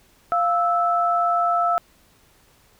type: tone pair together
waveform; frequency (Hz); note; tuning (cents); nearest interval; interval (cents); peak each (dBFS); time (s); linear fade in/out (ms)
sine; 696.1 / 1314; F5 / E6; -6 / -6; major seventh; 1100; -20; 0.32-1.78; 0
effects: pink hiss -57 dBFS RMS until 2.79 s